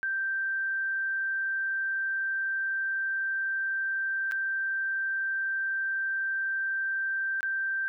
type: tone with dropouts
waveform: sine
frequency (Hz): 1568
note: G6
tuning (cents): 0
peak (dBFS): -27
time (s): 0.03-7.88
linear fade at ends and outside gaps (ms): 0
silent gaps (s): 4.313-4.32 / 7.407-7.43
effects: none